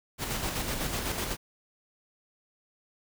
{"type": "noise with tremolo", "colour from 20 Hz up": "pink", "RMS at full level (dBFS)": -31, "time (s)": [0.18, 1.37], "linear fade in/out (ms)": 50, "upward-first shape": "square", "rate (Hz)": 8, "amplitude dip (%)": 35, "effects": []}